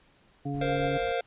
harmonic tone, 141.4 Hz, C#3, 35 cents sharp, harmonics 1 / 2 / 3 / 5, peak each -32 / -33 / -41 / -39 dBFS, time 0.45-0.98 s, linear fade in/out 10 ms
brown noise, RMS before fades -44 dBFS, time 0.54-1.12 s, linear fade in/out 5 ms
square chord, Bb suspended second, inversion none, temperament just, 466.2 / 524.4 / 699.2 Hz, Bb4 / C5 / F5, 0 / +4 / +2 cents, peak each -32 dBFS, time 0.61-1.21 s, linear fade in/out 5 ms
effects pink hiss -62 dBFS RMS until 1.26 s + resampled to 8000 Hz

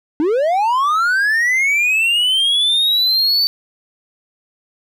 triangle linear sweep, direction up, 287.4 to 4567 Hz, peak -11 dBFS, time 0.2-3.47 s, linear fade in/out 0 ms, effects none

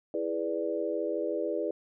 sine chord, E dominant seventh, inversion none, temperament equal, 329.6 / 415.3 / 493.9 / 587.3 Hz, E4 / G#4 / B4 / D5, 0 / 0 / 0 / 0 cents, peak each -34 dBFS, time 0.14-1.71 s, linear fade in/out 2 ms, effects none

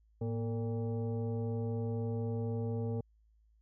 sine tone with frequency modulation, 110 Hz, A2, in tune, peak -32 dBFS, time 0.21-3.01 s, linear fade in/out 5 ms, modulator 346 Hz, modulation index 0.97, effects added 54 Hz sine -64 dBFS peak until 3.61 s

